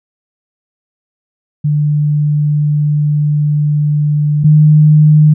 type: tone pair in turn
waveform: sine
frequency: 148.6 / 152.16 Hz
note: D3 / D#3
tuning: +21 / -38 cents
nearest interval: unison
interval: 41 cents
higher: second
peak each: -9 / -3 dBFS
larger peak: second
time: 1.64-4.44 / 4.44-5.34 s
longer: first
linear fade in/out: 10 ms
effects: none